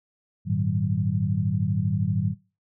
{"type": "tone cluster", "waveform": "sine", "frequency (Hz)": [99.7, 112.4, 152.3, 187.8], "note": ["G2", "A2", "D#3", "F#3"], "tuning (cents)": [30, 37, -37, 26], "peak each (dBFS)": -27, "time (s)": [0.45, 2.35], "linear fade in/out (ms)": 50, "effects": ["noise-tail reverb RT60 0.3 s tail -20 dB re dry"]}